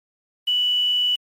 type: tone with quantisation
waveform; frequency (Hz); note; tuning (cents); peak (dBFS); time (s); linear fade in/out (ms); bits
sine; 2960; F#7; 0; -17; 0.47-1.16; 10; 7
effects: MP3 64 kbps